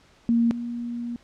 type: tone pair in turn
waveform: sine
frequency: 233.1 / 237.7 Hz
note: A#3 / A#3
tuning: 0 / +34 cents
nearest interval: unison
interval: 34 cents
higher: second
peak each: -17 / -28 dBFS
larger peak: first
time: 0.29-0.51 / 0.51-1.16 s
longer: second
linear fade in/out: 0 ms
effects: pink hiss -57 dBFS RMS until 1.23 s + low-pass 6000 Hz 12 dB/octave